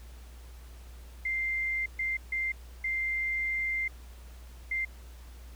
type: tone bursts at uneven times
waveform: sine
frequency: 2093 Hz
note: C7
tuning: in tune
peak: -28 dBFS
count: 5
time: 1.25-1.86 / 1.99-2.17 / 2.32-2.52 / 2.84-3.88 / 4.71-4.85 s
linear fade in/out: 5 ms
effects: added 60 Hz sine -45 dBFS peak until 5.55 s + pink hiss -57 dBFS RMS until 5.55 s